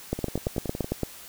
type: two click trains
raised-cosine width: 2 ms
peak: -18 / -12 dBFS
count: 8 / 9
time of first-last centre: 0.19-0.844 / 0.13-1.033 s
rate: 10.7 / 8.86 Hz
effects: white hiss -45 dBFS RMS until 1.28 s